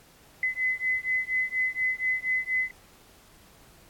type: beating tone pair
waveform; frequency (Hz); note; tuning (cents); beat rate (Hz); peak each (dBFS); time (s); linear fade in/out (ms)
sine; 2025 / 2029.2; B6 / B6; +43 / +46; 4.2; -28; 0.43-2.71; 2
effects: pink hiss -56 dBFS RMS until 3.89 s + AAC 64 kbps